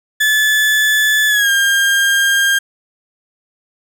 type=tone with pitch glide; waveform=35% pulse; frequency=1731 to 1605.8 Hz; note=A6 to G6; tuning=-29 to +41 cents; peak=-9 dBFS; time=0.2-2.59 s; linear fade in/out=10 ms; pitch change=-130 cents; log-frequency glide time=1.28-1.5 s; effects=none